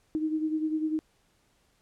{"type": "beating tone pair", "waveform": "sine", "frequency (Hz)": [311.1, 321.1], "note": ["D#4", "E4"], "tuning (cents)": [0, -45], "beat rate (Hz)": 10, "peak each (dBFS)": [-27, -34], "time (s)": [0.15, 0.99], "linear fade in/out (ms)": 0, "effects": ["pink hiss -68 dBFS RMS until 1.81 s", "low-pass 11000 Hz 12 dB/octave"]}